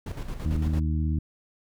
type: noise with tremolo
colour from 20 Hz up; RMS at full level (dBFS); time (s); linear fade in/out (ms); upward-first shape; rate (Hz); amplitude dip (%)
brown; -32; 0.06-0.8; 5; square; 8.9; 55
type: harmonic tone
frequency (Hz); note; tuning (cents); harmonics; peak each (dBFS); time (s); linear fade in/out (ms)
77.78; D#2; 0; 1 / 2 / 3 / 4; -24 / -30 / -34 / -36; 0.45-1.19; 5
effects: none